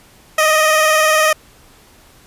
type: tone with vibrato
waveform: 15% pulse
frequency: 622.3 Hz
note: D#5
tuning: in tune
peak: -4 dBFS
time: 0.38-1.33 s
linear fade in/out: 5 ms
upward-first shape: square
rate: 20 Hz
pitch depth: 28 cents each way
effects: pink hiss -47 dBFS RMS until 2.26 s + resampled to 32000 Hz